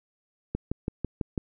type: click train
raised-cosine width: 3 ms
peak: -15 dBFS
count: 6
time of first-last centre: 0.55-1.378 s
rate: 6.04 Hz
effects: none